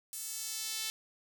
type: tone with high-pass filter sweep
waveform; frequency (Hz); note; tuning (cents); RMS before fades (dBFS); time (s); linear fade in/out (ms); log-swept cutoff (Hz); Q
sawtooth; 439.9; A4; 0; -39; 0.13-0.9; 0; 8600 to 3600; 1.1
effects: none